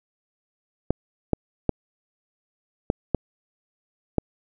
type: clicks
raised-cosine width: 2 ms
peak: -6 dBFS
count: 6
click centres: 0.906 / 1.333 / 1.693 / 2.901 / 3.147 / 4.183 s
effects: none